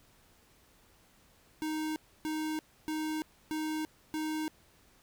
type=tone bursts; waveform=square; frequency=311.1 Hz; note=D#4; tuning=in tune; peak=-33 dBFS; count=5; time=1.62-4.48 s; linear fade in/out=0 ms; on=340 ms; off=290 ms; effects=pink hiss -64 dBFS RMS until 5.02 s